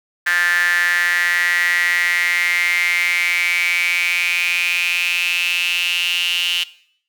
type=tone with high-pass filter sweep; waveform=sawtooth; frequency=175.1 Hz; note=F3; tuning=5 cents sharp; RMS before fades=-18 dBFS; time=0.26-6.64 s; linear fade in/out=10 ms; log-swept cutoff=1700 to 2900 Hz; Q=10; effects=noise-tail reverb RT60 0.6 s tail -18 dB re dry